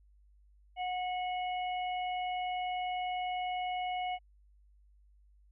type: harmonic tone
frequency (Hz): 730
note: F#5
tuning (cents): -24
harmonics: 1 / 3 / 4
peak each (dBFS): -33 / -43 / -45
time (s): 0.76-4.19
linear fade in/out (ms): 50
effects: added 50 Hz sine -60 dBFS peak until 5.51 s